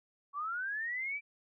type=linear sweep; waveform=sine; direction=up; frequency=1108 to 2350 Hz; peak=-34 dBFS; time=0.33-1.21 s; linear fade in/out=50 ms; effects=none